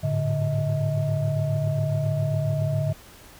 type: tone cluster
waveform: sine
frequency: 101.9 / 109.2 / 145.1 / 636 Hz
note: G#2 / A2 / D3 / D#5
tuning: -32 / -13 / -21 / +38 cents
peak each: -31 / -26 / -23 / -29 dBFS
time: 0.03-2.93 s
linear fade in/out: 10 ms
effects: tanh soft clip ceiling -14 dBFS + pink hiss -48 dBFS RMS until 3.39 s